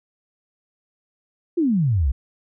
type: exponential sweep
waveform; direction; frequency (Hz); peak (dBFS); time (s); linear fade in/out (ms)
sine; down; 364.1 to 58.27; -16; 1.57-2.12; 10
effects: none